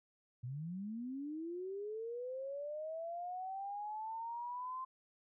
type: linear sweep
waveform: sine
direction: up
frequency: 116.54 to 1046.5 Hz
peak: -40 dBFS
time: 0.43-4.85 s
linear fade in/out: 10 ms
effects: none